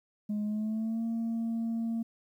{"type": "tone with pitch glide", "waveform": "sine", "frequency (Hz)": [209.5, 228.5], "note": ["G#3", "A#3"], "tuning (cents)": [15, -34], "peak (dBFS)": -27, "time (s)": [0.29, 2.03], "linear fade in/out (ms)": 10, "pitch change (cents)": 151, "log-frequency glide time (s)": [0.44, 1.03], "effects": ["tanh soft clip ceiling -28 dBFS", "11-bit"]}